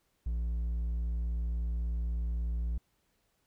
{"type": "tone with hard clipping", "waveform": "sine", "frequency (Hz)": 58.2, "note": "A#1", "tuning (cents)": -2, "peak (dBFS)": -31, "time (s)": [0.26, 2.78], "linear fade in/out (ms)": 5, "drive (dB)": 3, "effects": ["pink hiss -75 dBFS RMS until 3.46 s"]}